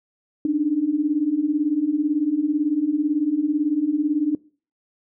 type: beating tone pair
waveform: sine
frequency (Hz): 285.5 / 303.5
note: D4 / D#4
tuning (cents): -49 / -43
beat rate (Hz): 18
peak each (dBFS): -23 / -20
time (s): 0.45-4.35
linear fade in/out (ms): 2
effects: noise-tail reverb RT60 0.4 s tail -22 dB re dry